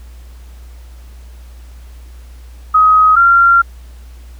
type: tone pair in turn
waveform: sine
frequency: 1262 / 1379.5 Hz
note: D#6 / F6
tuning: +24 / -22 cents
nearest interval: major second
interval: 154 cents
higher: second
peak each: -5 dBFS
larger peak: neither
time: 2.74-3.16 / 3.16-3.62 s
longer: second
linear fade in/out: 10 ms
effects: added 60 Hz sine -32 dBFS peak until 4.39 s + pink hiss -48 dBFS RMS until 4.39 s